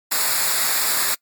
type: noise with comb filter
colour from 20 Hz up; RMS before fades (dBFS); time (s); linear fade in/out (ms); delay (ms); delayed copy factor
white; -20; 0.11-1.15; 10; 0.33; -0.7
effects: noise-tail reverb RT60 0.1 s tail -24 dB re dry + MP3 96 kbps